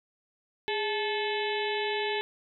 harmonic tone with a mistuned harmonic, 434.1 Hz, A4, 23 cents flat, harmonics 1 / 2 / 4 / 5 / 6 / 7 / 8 / 9, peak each -31 / -34 / -37 / -38 / -39 / -39 / -40 / -41 dBFS, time 0.68-2.21 s, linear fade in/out 0 ms, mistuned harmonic 1, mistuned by -77 cents, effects none

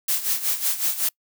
blue noise with tremolo, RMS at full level -21 dBFS, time 0.08-1.09 s, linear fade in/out 5 ms, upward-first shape sine, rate 5.4 Hz, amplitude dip 75%, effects noise-tail reverb RT60 0.1 s tail -26 dB re dry

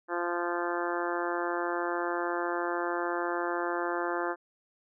harmonic tone, 173.7 Hz, F3, 9 cents flat, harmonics 2 / 3 / 4 / 5 / 6 / 7 / 8 / 9 / 10, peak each -33 / -37 / -37 / -38 / -38 / -39 / -40 / -39 / -42 dBFS, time 0.08-4.36 s, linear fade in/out 50 ms, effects none

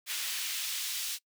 pink noise with high-pass filter sweep, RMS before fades -35 dBFS, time 0.06-1.19 s, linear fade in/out 50 ms, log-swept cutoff 2400 to 3600 Hz, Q 1, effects noise-tail reverb RT60 0.1 s tail -23 dB re dry

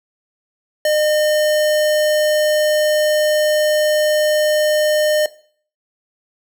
square tone, 608 Hz, D#5, 40 cents flat, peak -14 dBFS, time 0.85-5.26 s, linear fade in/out 2 ms, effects noise-tail reverb RT60 0.5 s tail -18 dB re dry

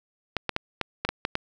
clicks, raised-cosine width 0.3 ms, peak -9 dBFS, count 8, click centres 0.367 / 0.493 / 0.564 / 0.813 / 1.05 / 1.09 / 1.251 / 1.354 s, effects none

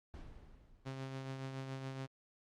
brown noise with exponential decay, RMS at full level -47 dBFS, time 0.14-1.57 s, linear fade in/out 0 ms, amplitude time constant 310 ms
sawtooth tone with tremolo, 133.4 Hz, C3, 34 cents sharp, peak -36 dBFS, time 0.85-2.07 s, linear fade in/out 20 ms, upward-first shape triangle, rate 7.1 Hz, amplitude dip 45%
effects low-pass 6000 Hz 12 dB/octave + Opus 48 kbps

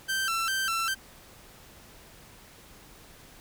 sawtooth tone with vibrato, 1447 Hz, F#6, 39 cents flat, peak -23 dBFS, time 0.08-0.95 s, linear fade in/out 20 ms, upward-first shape square, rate 2.5 Hz, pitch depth 130 cents each way, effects pink hiss -52 dBFS RMS until 3.4 s

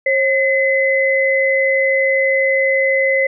sine tone pair together, 538.5 / 2033 Hz, C5 / B6, +50 / +50 cents, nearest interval octave + major seventh, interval 2300 cents, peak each -15 dBFS, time 0.06-3.27 s, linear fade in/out 5 ms, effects none

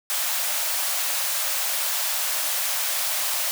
white high-pass noise, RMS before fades -25 dBFS, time 0.1-3.51 s, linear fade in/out 0 ms, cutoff 530 Hz, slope 96 dB/octave, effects none

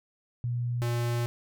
sine / square tone pair in turn, 120.8 / 119.14 Hz, B2 / A#2, -38 / +38 cents, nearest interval unison, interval 24 cents, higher first, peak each -27 dBFS, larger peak neither, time 0.44-0.82 / 0.82-1.26 s, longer second, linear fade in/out 0 ms, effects none

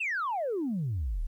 sine exponential sweep, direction down, 2790 to 31.64 Hz, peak -27 dBFS, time 0-1.27 s, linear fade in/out 10 ms, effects tanh soft clip ceiling -25 dBFS + 11-bit

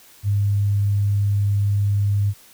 sine tone, 101.3 Hz, G#2, 43 cents flat, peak -16 dBFS, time 0.23-2.34 s, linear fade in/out 50 ms, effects white hiss -49 dBFS RMS until 2.53 s

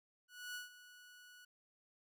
sawtooth tone with ADSR envelope, 1470 Hz, F#6, 12 cents flat, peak -39 dBFS, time 0.28-1.45 s, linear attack 270 ms, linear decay 140 ms, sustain -15 dB, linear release 6 ms, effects none

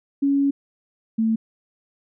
sine tone pair in turn, 279.2 / 223.1 Hz, C#4 / A3, +13 / +24 cents, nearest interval major third, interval 389 cents, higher first, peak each -16 / -17 dBFS, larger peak first, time 0.22-0.51 / 1.18-1.36 s, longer first, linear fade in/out 10 ms, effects none

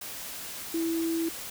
sine tone in noise, 329.6 Hz, E4, in tune, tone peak -26 dBFS, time 0.74-1.29 s, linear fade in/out 5 ms, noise white, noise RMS -39 dBFS, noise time 0.01-1.5 s, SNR +10 dB, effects none

